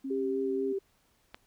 sine tone, 270 Hz, C#4, 45 cents flat, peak -33 dBFS, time 0.04-0.73 s, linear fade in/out 10 ms
sine tone with vibrato, 394.8 Hz, G4, 12 cents sharp, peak -29 dBFS, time 0.1-0.79 s, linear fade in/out 10 ms, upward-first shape sine, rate 4.1 Hz, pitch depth 20 cents each way
click, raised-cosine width 0.3 ms, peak -26 dBFS, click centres 1.345 s
effects pink hiss -69 dBFS RMS until 1.46 s

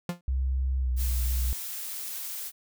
45% pulse tone with exponential decay, 174.9 Hz, F3, 3 cents sharp, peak -25 dBFS, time 0.09-0.21 s, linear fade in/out 2 ms, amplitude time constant 26 ms
sine tone with pitch glide, 65.41 to 62.2 Hz, C2 to B1, 0 to +13 cents, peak -24 dBFS, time 0.28-1.53 s, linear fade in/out 0 ms, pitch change -87 cents, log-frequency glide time 0.8-0.9 s
blue noise, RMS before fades -36 dBFS, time 0.96-2.52 s, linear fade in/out 50 ms
effects none

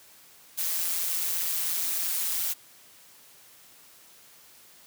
blue noise with amplitude modulation, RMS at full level -26 dBFS, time 0.57-2.54 s, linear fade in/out 20 ms, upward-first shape sine, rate 172 Hz, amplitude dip 60%, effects white hiss -54 dBFS RMS until 4.86 s + high-pass 80 Hz 12 dB/octave

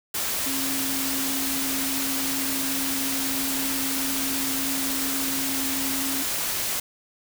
sine tone in noise, 270 Hz, C#4, 45 cents flat, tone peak -30 dBFS, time 0.46-6.23 s, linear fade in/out 5 ms, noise white, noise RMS -27 dBFS, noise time 0.14-6.8 s, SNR -6 dB, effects none

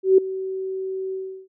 sine tone with ADSR envelope, 380 Hz, F#4, 46 cents sharp, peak -8 dBFS, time 0.03-1.48 s, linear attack 150 ms, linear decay 5 ms, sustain -17 dB, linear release 350 ms, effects none

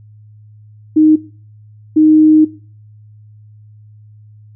sine tone bursts at uneven times, 310.1 Hz, D#4, 6 cents flat, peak -5 dBFS, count 2, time 0.96-1.16 / 1.96-2.45 s, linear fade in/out 10 ms, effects noise-tail reverb RT60 0.4 s tail -18 dB re dry + added 106 Hz sine -38 dBFS peak until 4.55 s

